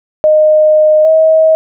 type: tone pair in turn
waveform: sine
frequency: 616 / 636.6 Hz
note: D#5 / D#5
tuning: -17 / +39 cents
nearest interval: minor second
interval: 56 cents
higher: second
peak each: -4 dBFS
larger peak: neither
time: 0.24-1.05 / 1.05-1.55 s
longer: first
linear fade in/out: 0 ms
effects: none